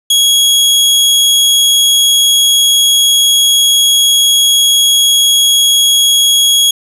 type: tone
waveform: sawtooth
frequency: 3322 Hz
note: G#7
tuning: in tune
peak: -3 dBFS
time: 0.1-6.71 s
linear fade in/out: 5 ms
effects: resampled to 32000 Hz + 7-bit